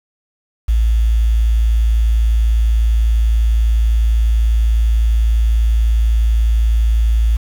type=tone with quantisation; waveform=sine; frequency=55.9 Hz; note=A1; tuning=28 cents sharp; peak=-10 dBFS; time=0.68-7.37 s; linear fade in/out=10 ms; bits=6; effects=none